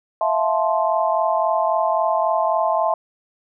sine chord, F major seventh, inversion third, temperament just, 654.8 / 698.5 / 873.1 / 1047.7 Hz, E5 / F5 / A5 / C6, -12 / 0 / -14 / +2 cents, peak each -20 / -24 / -22 / -23 dBFS, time 0.21-2.94 s, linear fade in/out 2 ms, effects none

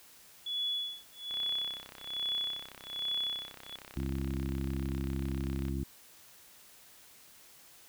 sine tone with tremolo, 3406 Hz, G#7, 43 cents sharp, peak -30 dBFS, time 0.46-3.76 s, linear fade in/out 5 ms, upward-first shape sine, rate 1.2 Hz, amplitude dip 100%
click train, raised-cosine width 0.3 ms, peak -30 dBFS, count 144, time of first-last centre 1.31-5.683 s, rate 32.7 Hz
harmonic tone, 67.4 Hz, C#2, 48 cents flat, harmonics 1 / 2 / 3 / 4 / 5, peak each -35 / -38 / -40 / -41 / -42 dBFS, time 3.96-5.84 s, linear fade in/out 10 ms
effects white hiss -57 dBFS RMS until 7.88 s

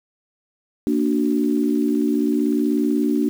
sine chord, Bb augmented, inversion none, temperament equal, 233.1 / 293.7 / 370 Hz, Bb3 / D4 / F#4, 0 / 0 / 0 cents, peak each -21 / -19 / -25 dBFS, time 0.87-3.29 s, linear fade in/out 0 ms, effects 7-bit

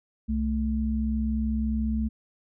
sine tone pair together, 65.41 / 219.6 Hz, C2 / A3, 0 / -3 cents, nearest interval octave + major sixth, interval 2097 cents, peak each -27 / -26 dBFS, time 0.28-2.09 s, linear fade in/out 20 ms, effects none

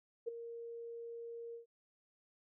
sine tone with ADSR envelope, 465.9 Hz, A#4, 1 cent flat, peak -33 dBFS, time 0.26-1.66 s, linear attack 22 ms, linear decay 10 ms, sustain -11 dB, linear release 120 ms, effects none

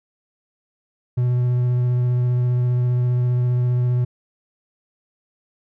triangle tone with vibrato, 123.47 Hz, B2, in tune, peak -14 dBFS, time 1.17-4.05 s, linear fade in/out 10 ms, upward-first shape sine, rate 15 Hz, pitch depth 11 cents each way, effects none

